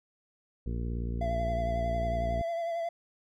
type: harmonic tone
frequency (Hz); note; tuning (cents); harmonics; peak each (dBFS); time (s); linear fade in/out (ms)
58.27; A#1; 0; 1 / 2 / 3 / 4 / 5 / 6 / 7 / 8; -32 / -37 / -42 / -41 / -49 / -48 / -49 / -50; 0.66-2.42; 5
type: tone with vibrato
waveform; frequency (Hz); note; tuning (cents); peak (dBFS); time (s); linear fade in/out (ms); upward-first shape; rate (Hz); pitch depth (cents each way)
triangle; 674; E5; +38; -28; 1.21-2.89; 5; sine; 11; 29
effects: none